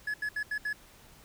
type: tone bursts at uneven times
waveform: triangle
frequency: 1700 Hz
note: G#6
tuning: 40 cents sharp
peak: -28 dBFS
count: 5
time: 0.07-0.14 / 0.22-0.29 / 0.36-0.43 / 0.51-0.58 / 0.65-0.73 s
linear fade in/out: 5 ms
effects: pink hiss -56 dBFS RMS until 1.24 s